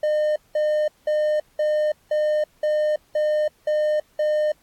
triangle tone bursts, 607 Hz, D#5, 43 cents flat, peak -16 dBFS, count 9, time 0.03-4.52 s, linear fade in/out 5 ms, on 330 ms, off 190 ms, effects pink hiss -61 dBFS RMS until 4.62 s + AAC 64 kbps

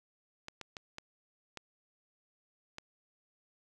clicks, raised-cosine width 0.2 ms, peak -25 dBFS, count 6, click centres 0.484 / 0.613 / 0.768 / 0.984 / 1.573 / 2.784 s, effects none

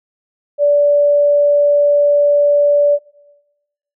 sine tone, 580 Hz, D5, 22 cents flat, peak -8 dBFS, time 0.58-2.99 s, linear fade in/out 50 ms, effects noise-tail reverb RT60 1.0 s tail -19 dB re dry

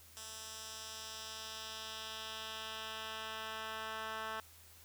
10% pulse tone with band-pass filter sweep, 220 Hz, A3, in tune, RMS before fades -45 dBFS, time 0.17-4.4 s, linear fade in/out 0 ms, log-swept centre 7300 to 1700 Hz, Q 1.2, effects added 82 Hz sine -63 dBFS peak until 4.84 s + white hiss -60 dBFS RMS until 4.84 s

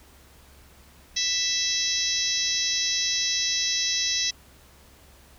harmonic tone with a mistuned harmonic, 659.3 Hz, E5, in tune, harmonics 3 / 4 / 5 / 6 / 7 / 8 / 9 / 10, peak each -34 / -35 / -34 / -28 / -36 / -28 / -29 / -39 dBFS, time 1.16-4.31 s, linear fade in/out 10 ms, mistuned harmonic 10, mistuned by -35 cents, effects added 68 Hz sine -54 dBFS peak until 5.38 s + pink hiss -54 dBFS RMS until 5.38 s

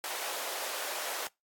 pink high-pass noise, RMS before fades -37 dBFS, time 0.04-1.27 s, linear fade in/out 0 ms, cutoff 470 Hz, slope 24 dB/octave, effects noise-tail reverb RT60 0.2 s tail -24 dB re dry + AAC 64 kbps

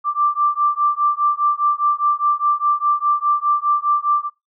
sine beating tone pair, 1174.7 / 1179.6 Hz, D6 / D6, 0 / +7 cents, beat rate 4.9 Hz, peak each -18 dBFS, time 0.04-4.3 s, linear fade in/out 50 ms, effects noise-tail reverb RT60 0.2 s tail -24 dB re dry

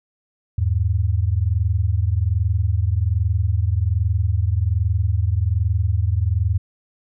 sine tone pair together, 81.7 / 102.94 Hz, E2 / G#2, -15 / -15 cents, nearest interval major third, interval 400 cents, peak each -19 dBFS, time 0.58-6.58 s, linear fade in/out 5 ms, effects none

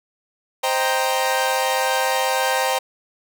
sawtooth chord, C minor seventh, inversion none, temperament equal, 523.3 / 622.3 / 784 / 932.3 Hz, C5 / Eb5 / G5 / Bb5, 0 / 0 / 0 / 0 cents, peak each -19 / -25 / -19 / -20 dBFS, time 0.63-2.79 s, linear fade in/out 10 ms, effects none

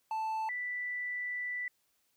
triangle / sine tone pair in turn, 880 / 1975.5 Hz, A5 / B6, 0 / 0 cents, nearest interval octave + major second, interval 1400 cents, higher second, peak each -30 / -34 dBFS, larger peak first, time 0.11-0.49 / 0.49-1.68 s, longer second, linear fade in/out 2 ms, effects white hiss -75 dBFS RMS until 2.16 s

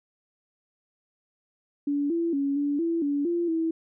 sine tone with pitch steps, 286.5 / 336.4 / 279.4 / 287.4 / 334 / 286 / 343.6 / 325.9 Hz, D4 / E4 / C#4 / D4 / E4 / D4 / F4 / E4, -43 / +35 / +14 / -37 / +23 / -46 / -28 / -20 cents, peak -23 dBFS, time 1.87-3.71 s, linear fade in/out 5 ms, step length 230 ms, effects none

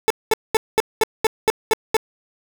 30% pulse tone bursts, 440 Hz, A4, in tune, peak -10 dBFS, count 9, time 0.08-1.967 s, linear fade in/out 0 ms, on 23 ms, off 210 ms, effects none

